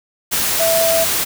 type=tone in noise; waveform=sine; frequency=659.3 Hz; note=E5; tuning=in tune; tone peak=-14 dBFS; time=0.59-1.05 s; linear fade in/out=20 ms; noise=white; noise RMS=-18 dBFS; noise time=0.31-1.25 s; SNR=+1 dB; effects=none